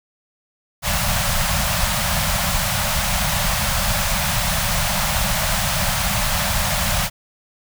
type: band-stop noise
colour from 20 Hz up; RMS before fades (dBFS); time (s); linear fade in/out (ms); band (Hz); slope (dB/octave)
pink; -20; 0.82-7.1; 50; 210 to 550; 96
effects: none